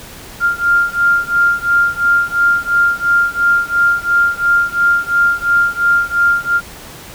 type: beating tone pair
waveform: sine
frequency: 1396.9 / 1399.8 Hz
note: F6 / F6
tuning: 0 / +4 cents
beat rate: 2.9 Hz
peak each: -13 / -14 dBFS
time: 0.4-6.61 s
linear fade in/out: 50 ms
effects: pink hiss -34 dBFS RMS until 7.14 s